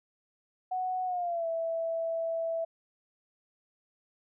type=tone with pitch glide; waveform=sine; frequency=740 to 659.3 Hz; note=F#5 to E5; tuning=0 to 0 cents; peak=-29 dBFS; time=0.71-2.65 s; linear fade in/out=10 ms; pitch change=-200 cents; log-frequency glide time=1.05-1.47 s; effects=none